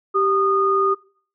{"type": "tone pair together", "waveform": "sine", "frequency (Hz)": [390.4, 1228], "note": ["G4", "D#6"], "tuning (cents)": [-7, -23], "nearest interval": "octave + minor sixth", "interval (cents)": 1984, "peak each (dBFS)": [-19, -17], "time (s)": [0.14, 0.95], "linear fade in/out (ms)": 20, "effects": ["noise-tail reverb RT60 0.5 s tail -23 dB re dry"]}